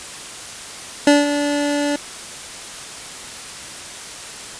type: tone with ADSR envelope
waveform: 25% pulse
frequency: 289.7 Hz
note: D4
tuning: 24 cents flat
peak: -4 dBFS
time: 1.07-1.96 s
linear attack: 3 ms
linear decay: 180 ms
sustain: -10 dB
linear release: 4 ms
effects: white hiss -33 dBFS RMS until 4.59 s + resampled to 22050 Hz

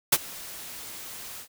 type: noise with ADSR envelope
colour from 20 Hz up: white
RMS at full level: -17 dBFS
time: 0.12-1.48 s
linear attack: 9 ms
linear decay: 42 ms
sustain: -23 dB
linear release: 83 ms
effects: none

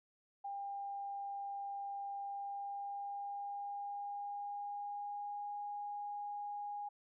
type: tone with pitch glide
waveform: sine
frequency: 800 to 821.1 Hz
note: G5 to G#5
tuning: +35 to -20 cents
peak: -40 dBFS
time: 0.44-6.89 s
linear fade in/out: 10 ms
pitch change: +45 cents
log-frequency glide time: 2.24-5.55 s
effects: none

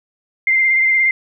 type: tone with vibrato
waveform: sine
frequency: 2093 Hz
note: C7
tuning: in tune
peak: -11 dBFS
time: 0.47-1.11 s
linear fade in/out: 2 ms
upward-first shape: sine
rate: 17 Hz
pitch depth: 23 cents each way
effects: none

